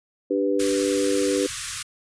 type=chord; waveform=sine; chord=G major; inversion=second; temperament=equal; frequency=293.7 / 392 / 493.9 Hz; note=D4 / G4 / B4; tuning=0 / 0 / 0 cents; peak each=-24 dBFS; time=0.3-1.47 s; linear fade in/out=10 ms
type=band-stop noise; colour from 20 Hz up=white; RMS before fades=-29 dBFS; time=0.59-1.83 s; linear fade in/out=10 ms; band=150 to 1100 Hz; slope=96 dB/octave
effects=resampled to 22050 Hz